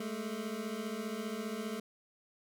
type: beating tone pair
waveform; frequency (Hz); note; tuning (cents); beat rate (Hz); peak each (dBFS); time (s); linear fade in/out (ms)
25% pulse; 207.7 / 222.7; G#3 / A3; 0 / +21; 15; -37 / -35; 0-1.8; 5
effects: none